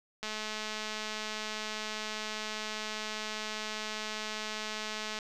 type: click train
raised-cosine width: 0.2 ms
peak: -20 dBFS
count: 1067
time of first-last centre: 0.23-5.188 s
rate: 215 Hz
effects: none